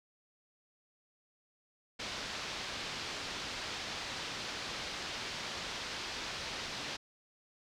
white low-pass noise, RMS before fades -41 dBFS, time 1.99-6.97 s, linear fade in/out 10 ms, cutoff 5100 Hz, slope 24 dB/octave, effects none

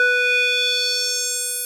square tone with band-pass filter sweep, 493.9 Hz, B4, in tune, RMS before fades -20 dBFS, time 0-1.65 s, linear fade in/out 0 ms, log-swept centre 1600 to 11000 Hz, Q 3.2, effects none

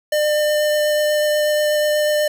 square tone with vibrato, 601 Hz, D5, 40 cents sharp, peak -16 dBFS, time 0.12-2.28 s, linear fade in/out 5 ms, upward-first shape sine, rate 8.2 Hz, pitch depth 8 cents each way, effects 7-bit

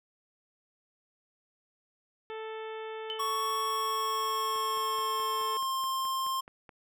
harmonic tone, 440 Hz, A4, in tune, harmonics 1 / 2 / 3 / 4 / 5 / 6 / 7 / 8, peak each -38 / -44 / -48 / -50 / -52 / -54 / -55 / -56 dBFS, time 2.3-5.57 s, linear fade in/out 0 ms
sine tone with exponential decay, 3048 Hz, G7, 49 cents flat, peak -31 dBFS, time 3.1-3.33 s, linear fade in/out 0 ms, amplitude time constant 48 ms
square tone with pitch glide, 1111 to 1057.8 Hz, C#6 to C6, +4 to +19 cents, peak -30 dBFS, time 3.19-6.41 s, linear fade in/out 10 ms, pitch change -85 cents, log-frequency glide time 3.6-5.8 s
click train, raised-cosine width 0.5 ms, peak -34 dBFS, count 11, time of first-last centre 4.56-6.692 s, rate 4.69 Hz
effects none

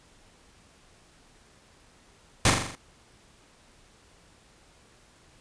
pink noise with echo, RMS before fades -19 dBFS, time 2.45-2.5 s, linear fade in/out 2 ms, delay 42 ms, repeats 6, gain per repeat -4 dB, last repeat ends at 2.752 s, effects pink hiss -58 dBFS RMS until 5.4 s + resampled to 22050 Hz

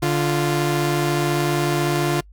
sawtooth tone pair together, 146.22 / 348.4 Hz, D3 / F4, -7 / -4 cents, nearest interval octave + minor third, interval 1503 cents, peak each -17 / -17 dBFS, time 0.02-2.21 s, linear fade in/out 10 ms, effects noise-tail reverb RT60 0.1 s tail -26 dB re dry + added 50 Hz sine -43 dBFS peak until 2.32 s

